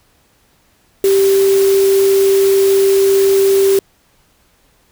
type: tone in noise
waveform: sine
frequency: 390.8 Hz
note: G4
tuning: 5 cents flat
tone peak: -8 dBFS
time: 1.04-3.79 s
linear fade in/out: 2 ms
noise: white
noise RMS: -24 dBFS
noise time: 1.04-3.79 s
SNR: +13 dB
effects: pink hiss -55 dBFS RMS until 4.91 s